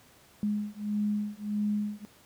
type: beating tone pair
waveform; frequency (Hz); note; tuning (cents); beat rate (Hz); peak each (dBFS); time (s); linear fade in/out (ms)
sine; 207.7 / 209.3; G#3 / G#3; 0 / +14; 1.6; -31; 0.43-2.05; 0
effects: pink hiss -58 dBFS RMS until 2.25 s + high-pass 80 Hz 12 dB/octave